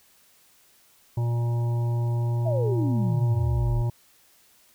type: harmonic tone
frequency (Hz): 118.5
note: A#2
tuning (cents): +29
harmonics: 1 / 3 / 5 / 7 / 8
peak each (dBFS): -22 / -38 / -42 / -44 / -43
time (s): 1.17-3.9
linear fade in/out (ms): 5
type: exponential sweep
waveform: sine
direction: down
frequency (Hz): 686 to 36.4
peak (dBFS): -25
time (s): 2.45-3.83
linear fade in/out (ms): 20
effects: white hiss -59 dBFS RMS until 4.74 s